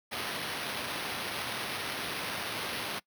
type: noise with sample-and-hold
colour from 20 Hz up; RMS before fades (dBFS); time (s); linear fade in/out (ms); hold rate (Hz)
white; -36; 0.11-3; 20; 7350
effects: noise-tail reverb RT60 0.1 s tail -22 dB re dry + high-pass 100 Hz 12 dB/octave